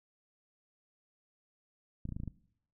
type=clicks; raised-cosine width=5 ms; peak=-27 dBFS; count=7; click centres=2.054 / 2.09 / 2.123 / 2.165 / 2.201 / 2.235 / 2.277 s; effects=noise-tail reverb RT60 0.7 s tail -20 dB re dry